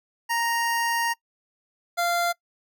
25% pulse tone pair in turn, 932.3 / 693.2 Hz, A#5 / F5, 0 / -13 cents, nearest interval perfect fourth, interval 513 cents, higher first, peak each -19 / -18 dBFS, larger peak second, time 0.29-1.14 / 1.97-2.33 s, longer first, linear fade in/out 20 ms, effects noise-tail reverb RT60 0.1 s tail -23 dB re dry

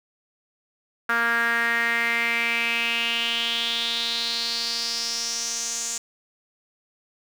sawtooth tone with band-pass filter sweep, 233.1 Hz, A#3, in tune, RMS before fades -25 dBFS, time 1.09-5.98 s, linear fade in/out 5 ms, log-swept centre 1500 to 7000 Hz, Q 5.4, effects 7-bit

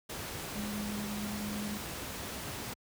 sine tone in noise, 207.7 Hz, G#3, in tune, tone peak -36 dBFS, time 0.55-1.78 s, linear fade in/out 10 ms, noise pink, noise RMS -40 dBFS, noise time 0.09-2.74 s, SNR +1 dB, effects high-pass 60 Hz 12 dB/octave

